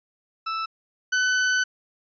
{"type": "tone pair in turn", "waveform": "40% pulse", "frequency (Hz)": [1318.5, 1505.6], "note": ["E6", "F#6"], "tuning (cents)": [0, 30], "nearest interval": "major second", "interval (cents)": 230, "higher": "second", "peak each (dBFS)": [-25, -19], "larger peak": "second", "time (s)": [[0.46, 0.66], [1.12, 1.64]], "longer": "second", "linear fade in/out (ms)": 10, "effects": ["resampled to 16000 Hz"]}